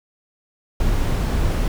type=noise; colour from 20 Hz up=brown; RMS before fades=-19 dBFS; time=0.8-1.68 s; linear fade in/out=2 ms; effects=none